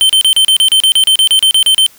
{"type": "tone bursts", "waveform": "square", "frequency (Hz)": 3100, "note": "G7", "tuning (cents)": -20, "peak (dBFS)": -6, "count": 16, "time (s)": [0.01, 1.864], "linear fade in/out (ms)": 0, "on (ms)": 84, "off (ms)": 34, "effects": ["white hiss -43 dBFS RMS until 1.98 s"]}